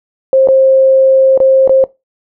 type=tone with dropouts; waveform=sine; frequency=531 Hz; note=C5; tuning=25 cents sharp; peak=-4 dBFS; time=0.33-1.84 s; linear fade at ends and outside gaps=1 ms; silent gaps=0.474-0.486 / 1.376-1.402 / 1.676-1.694 s; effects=noise-tail reverb RT60 0.2 s tail -19 dB re dry